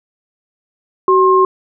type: tone pair together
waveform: sine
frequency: 376.9 / 1066 Hz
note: F#4 / C6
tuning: +32 / +32 cents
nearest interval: octave + tritone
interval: 1800 cents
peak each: -10 dBFS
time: 1.08-1.45 s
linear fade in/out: 2 ms
effects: none